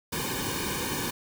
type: noise with comb filter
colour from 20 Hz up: pink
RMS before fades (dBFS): -31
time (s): 0.12-1.11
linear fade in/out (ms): 10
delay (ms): 1.5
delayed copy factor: -0.9
effects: none